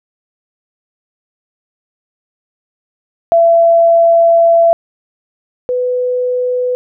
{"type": "tone pair in turn", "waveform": "sine", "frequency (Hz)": [672, 498.4], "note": ["E5", "B4"], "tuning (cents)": [33, 16], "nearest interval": "perfect fourth", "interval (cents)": 517, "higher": "first", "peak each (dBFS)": [-5, -12], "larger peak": "first", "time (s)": [[3.32, 4.73], [5.69, 6.75]], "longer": "first", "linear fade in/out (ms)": 0, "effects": []}